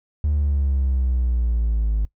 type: exponential sweep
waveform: triangle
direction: down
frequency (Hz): 75.5 to 51.91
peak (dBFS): -15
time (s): 0.24-2.05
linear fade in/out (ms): 0
effects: noise-tail reverb RT60 0.1 s tail -20 dB re dry + tanh soft clip ceiling -11 dBFS